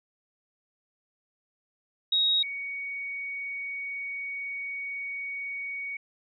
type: tone pair in turn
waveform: sine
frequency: 3781 / 2239 Hz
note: A#7 / C#7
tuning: +24 / +17 cents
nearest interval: major sixth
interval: 907 cents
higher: first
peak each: -21 / -32 dBFS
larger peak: first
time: 2.12-2.43 / 2.43-5.97 s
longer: second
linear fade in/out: 5 ms
effects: none